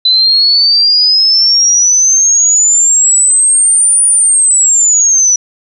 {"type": "exponential two-way sweep", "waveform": "sine", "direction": "up then down", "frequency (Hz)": [4000, 9530, 5870], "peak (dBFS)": -5, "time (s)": [0.05, 5.36], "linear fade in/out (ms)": 5, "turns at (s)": 4.06, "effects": []}